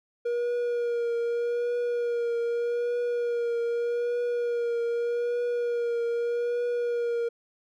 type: tone with vibrato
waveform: triangle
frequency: 475.7 Hz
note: A#4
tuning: 35 cents sharp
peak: -23 dBFS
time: 0.25-7.29 s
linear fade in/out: 10 ms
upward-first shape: triangle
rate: 0.82 Hz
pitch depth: 28 cents each way
effects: none